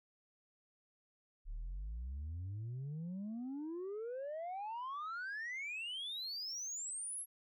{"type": "exponential sweep", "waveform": "sine", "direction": "up", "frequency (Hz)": [34.32, 11410], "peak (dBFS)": -38, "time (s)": [1.45, 7.26], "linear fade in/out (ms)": 50, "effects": ["tanh soft clip ceiling -39 dBFS"]}